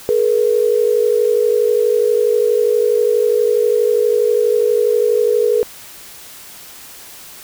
sine tone pair together, 426.9 / 479.2 Hz, G#4 / A#4, +48 / +48 cents, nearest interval major second, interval 200 cents, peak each -14 dBFS, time 0.09-5.63 s, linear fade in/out 0 ms, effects white hiss -37 dBFS RMS until 7.43 s

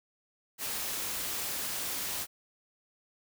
white noise, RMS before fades -35 dBFS, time 0.58-2.27 s, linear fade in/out 50 ms, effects none

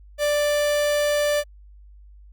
45% pulse tone, 588 Hz, D5, 2 cents sharp, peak -19 dBFS, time 0.18-1.44 s, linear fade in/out 50 ms, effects added 50 Hz sine -44 dBFS peak until 2.32 s + Opus 48 kbps

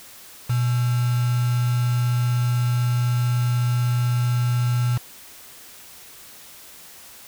sine tone with quantisation, 122 Hz, B2, 21 cents flat, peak -18 dBFS, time 0.49-4.98 s, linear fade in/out 10 ms, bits 5, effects white hiss -44 dBFS RMS until 7.27 s

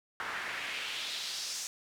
pink noise with band-pass filter sweep, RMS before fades -38 dBFS, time 0.2-1.67 s, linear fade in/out 0 ms, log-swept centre 1400 to 6400 Hz, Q 2, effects none

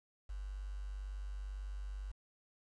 sine tone with quantisation, 49 Hz, G1, in tune, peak -40 dBFS, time 0.29-2.12 s, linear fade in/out 10 ms, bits 10, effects resampled to 22050 Hz

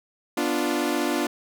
sawtooth chord, B diminished, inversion none, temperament equal, 246.9 / 293.7 / 349.2 Hz, B3 / D4 / F4, 0 / 0 / 0 cents, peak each -25 / -22 / -23 dBFS, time 0.37-1.27 s, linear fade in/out 5 ms, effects none

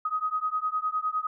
sine beating tone pair, 1252 / 1261.8 Hz, D#6 / D#6, +10 / +24 cents, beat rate 9.8 Hz, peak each -29 dBFS, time 0.05-1.27 s, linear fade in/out 5 ms, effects none

